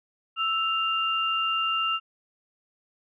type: tone pair together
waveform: sine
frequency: 1318.5 / 2794 Hz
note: E6 / F7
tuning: 0 / 0 cents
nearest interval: octave + minor second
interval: 1300 cents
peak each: -26 dBFS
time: 0.36-2 s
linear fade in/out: 50 ms
effects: none